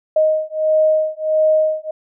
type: beating tone pair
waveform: sine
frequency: 623 / 624.5 Hz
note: D#5 / D#5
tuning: +2 / +6 cents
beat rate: 1.5 Hz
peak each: -16 dBFS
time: 0.16-1.91 s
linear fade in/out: 5 ms
effects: none